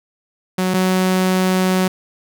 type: tone pair in turn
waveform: sawtooth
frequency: 185 / 185.85 Hz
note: F#3 / F#3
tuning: 0 / +8 cents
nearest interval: unison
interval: 8 cents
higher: second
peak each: -12 / -10 dBFS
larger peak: second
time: 0.58-0.74 / 0.74-1.88 s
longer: second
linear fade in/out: 5 ms
effects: none